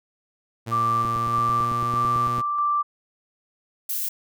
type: tone with pitch glide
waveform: sawtooth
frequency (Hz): 114.7 to 120.68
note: A#2 to B2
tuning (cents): -28 to -40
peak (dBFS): -25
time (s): 0.66-2.42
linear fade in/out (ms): 20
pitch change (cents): +88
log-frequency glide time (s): 0.91-2.07
type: tone with tremolo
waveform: sine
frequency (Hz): 1174.7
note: D6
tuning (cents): 0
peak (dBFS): -19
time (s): 0.71-2.83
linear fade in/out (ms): 20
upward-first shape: square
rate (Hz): 1.6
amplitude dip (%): 30
type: click train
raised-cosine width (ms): 3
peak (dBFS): -22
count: 13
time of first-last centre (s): 1.05-2.383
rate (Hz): 9
type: noise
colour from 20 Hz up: violet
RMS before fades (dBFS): -27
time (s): 3.89-4.09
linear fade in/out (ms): 5
effects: none